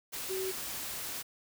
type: tone in noise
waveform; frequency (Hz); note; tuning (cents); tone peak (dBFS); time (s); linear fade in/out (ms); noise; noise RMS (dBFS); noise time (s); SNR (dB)
sine; 379; F#4; +42; -33; 0.29-0.52; 20; white; -39; 0.12-1.23; +3
effects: none